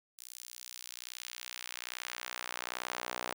sawtooth tone with high-pass filter sweep, 61.2 Hz, B1, 15 cents flat, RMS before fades -43 dBFS, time 0.18-3.34 s, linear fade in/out 10 ms, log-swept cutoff 7100 to 670 Hz, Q 0.81, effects none

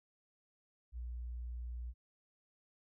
sine tone, 60 Hz, B1, 49 cents flat, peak -40 dBFS, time 0.92-1.94 s, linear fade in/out 50 ms, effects none

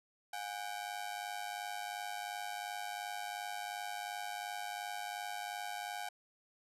sawtooth ring-modulated tone, 769 Hz, G5, 33 cents flat, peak -33 dBFS, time 0.33-6.09 s, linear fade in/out 5 ms, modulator 51.4 Hz, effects resampled to 32000 Hz

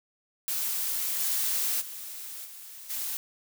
blue noise with level steps, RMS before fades -30 / -28 / -40 / -45 / -33 dBFS, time 0.48-3.17 s, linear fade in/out 0 ms, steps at 1.19 / 1.8 / 2.44 / 2.89 s, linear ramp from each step 20 ms, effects none

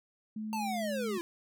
sine tone with pitch glide, 216 to 212.7 Hz, A3 to G#3, -32 to +42 cents, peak -35 dBFS, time 0.36-1.18 s, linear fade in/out 5 ms, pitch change -26 cents, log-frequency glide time 0.61-0.91 s
square linear sweep, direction down, 903 to 329.6 Hz, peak -34 dBFS, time 0.53-1.21 s, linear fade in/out 0 ms
effects none

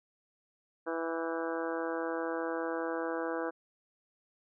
harmonic tone with a mistuned harmonic, 164.81 Hz, E3, in tune, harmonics 2 / 3 / 4 / 5 / 6 / 7 / 8 / 9 / 10, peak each -37 / -36 / -41 / -44 / -44 / -45 / -46 / -44 / -46 dBFS, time 0.86-3.51 s, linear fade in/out 20 ms, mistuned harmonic 10, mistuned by -54 cents, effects none

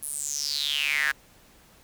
square tone with high-pass filter sweep, 72.4 Hz, D2, 24 cents flat, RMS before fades -28 dBFS, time 0.02-1.12 s, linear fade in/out 10 ms, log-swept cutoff 11000 to 1600 Hz, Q 8.2, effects pink hiss -56 dBFS RMS until 1.83 s

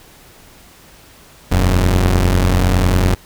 sawtooth tone pair together, 40.94 / 91.9 Hz, E1 / F#2, -11 / -11 cents, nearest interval octave + major second, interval 1400 cents, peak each -10 dBFS, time 1.51-3.15 s, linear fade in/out 10 ms, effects pink hiss -44 dBFS RMS until 3.25 s

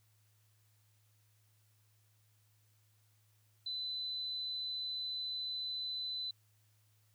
sine tone, 4013 Hz, B7, 27 cents sharp, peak -37 dBFS, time 3.66-6.31 s, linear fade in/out 5 ms, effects added 106 Hz sine -69 dBFS peak until 7.14 s + white hiss -75 dBFS RMS until 7.14 s

